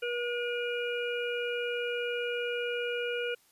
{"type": "harmonic tone", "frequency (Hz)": 481, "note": "B4", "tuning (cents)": -46, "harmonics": [1, 3, 5, 6], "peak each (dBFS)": [-32, -37, -39, -40], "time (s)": [0.02, 3.35], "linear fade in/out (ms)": 10, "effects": ["white hiss -65 dBFS RMS until 3.51 s", "resampled to 32000 Hz"]}